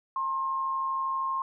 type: tone pair together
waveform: sine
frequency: 914.3 / 1067 Hz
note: A#5 / C6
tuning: -34 / +34 cents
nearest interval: minor third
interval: 268 cents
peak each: -39 / -27 dBFS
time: 0.16-1.42 s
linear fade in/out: 2 ms
effects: none